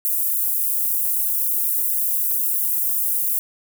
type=high-pass noise; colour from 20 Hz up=pink; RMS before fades=-21 dBFS; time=0.05-3.39 s; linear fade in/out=0 ms; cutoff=12000 Hz; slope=24 dB/octave; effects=none